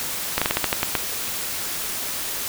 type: slowing click train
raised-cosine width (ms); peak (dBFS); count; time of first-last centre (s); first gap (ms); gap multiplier
0.3; -3; 9; 0.38-0.952; 36; 1.19
effects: white hiss -28 dBFS RMS until 2.48 s